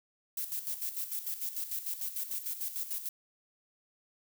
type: noise with tremolo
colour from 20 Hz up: violet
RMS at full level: -35 dBFS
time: 0.37-3.09 s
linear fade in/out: 5 ms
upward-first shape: square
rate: 6.7 Hz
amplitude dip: 65%
effects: none